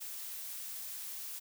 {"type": "noise", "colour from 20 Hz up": "blue", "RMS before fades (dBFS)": -43, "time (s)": [0, 1.4], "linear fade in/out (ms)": 20, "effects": []}